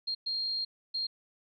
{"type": "tone bursts at uneven times", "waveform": "sine", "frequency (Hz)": 4218, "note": "C8", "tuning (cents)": 13, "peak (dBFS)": -30, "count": 3, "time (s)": [[0.07, 0.15], [0.26, 0.65], [0.94, 1.07]], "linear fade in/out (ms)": 10, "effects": []}